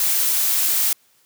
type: noise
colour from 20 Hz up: blue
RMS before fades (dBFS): -19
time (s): 0-0.93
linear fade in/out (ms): 2
effects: white hiss -59 dBFS RMS until 1.25 s + high-pass 80 Hz 12 dB/octave